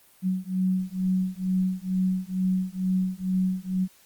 sine beating tone pair, 185 / 187.2 Hz, F#3 / F#3, 0 / +20 cents, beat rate 2.2 Hz, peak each -26 dBFS, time 0.22-3.88 s, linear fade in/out 50 ms, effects white hiss -57 dBFS RMS until 4.05 s + Opus 32 kbps

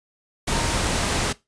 sine tone in noise, 924 Hz, A#5, 16 cents flat, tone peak -33 dBFS, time 0.51-0.76 s, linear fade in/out 10 ms, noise pink, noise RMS -23 dBFS, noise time 0.47-1.33 s, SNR -13 dB, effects noise-tail reverb RT60 0.2 s tail -19 dB re dry + resampled to 22050 Hz

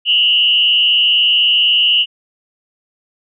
sine tone with frequency modulation, 2914 Hz, F#7, 27 cents flat, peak -9 dBFS, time 0.05-2.06 s, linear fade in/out 50 ms, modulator 152 Hz, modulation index 0.84, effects none

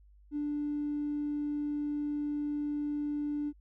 triangle tone with tanh clipping, 293.7 Hz, D4, in tune, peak -30 dBFS, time 0.31-3.53 s, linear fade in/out 50 ms, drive 1 dB, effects added 50 Hz sine -56 dBFS peak until 3.6 s

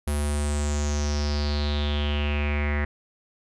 square tone with low-pass filter sweep, 73.42 Hz, D2, in tune, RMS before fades -25 dBFS, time 0.07-2.85 s, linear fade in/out 5 ms, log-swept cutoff 11000 to 1900 Hz, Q 6.3, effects none

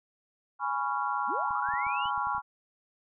sine chord, C# dominant seventh, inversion second, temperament equal with one note detuned, 830.6 / 987.8 / 1108.7 / 1380.1 Hz, G#5 / B5 / C#6 / E#6, 0 / 0 / 0 / -21 cents, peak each -33 / -33 / -33 / -34 dBFS, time 0.59-2.42 s, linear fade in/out 50 ms
sine linear sweep, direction up, 174.61 to 3136 Hz, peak -35 dBFS, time 1.27-2.11 s, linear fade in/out 50 ms
clicks, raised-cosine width 5 ms, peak -39 dBFS, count 9, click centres 1.508 / 1.688 / 1.738 / 1.867 / 2.057 / 2.178 / 2.271 / 2.349 / 2.381 s
effects none

